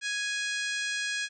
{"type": "harmonic tone", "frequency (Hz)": 830.6, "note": "G#5", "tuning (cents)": 0, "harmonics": [2, 3, 4, 5, 6, 7, 8, 9, 10], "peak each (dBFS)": [-32, -36, -38, -40, -42, -43, -44, -45, -46], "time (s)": [0.01, 1.29], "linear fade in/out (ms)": 50, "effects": []}